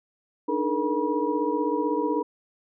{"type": "tone cluster", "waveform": "sine", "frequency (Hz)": [294.4, 310.3, 430, 476.8, 965], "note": ["D4", "D#4", "A4", "A#4", "B5"], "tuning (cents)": [4, -5, -40, 39, -40], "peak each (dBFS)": -29, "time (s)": [0.48, 2.23], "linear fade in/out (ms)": 10, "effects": []}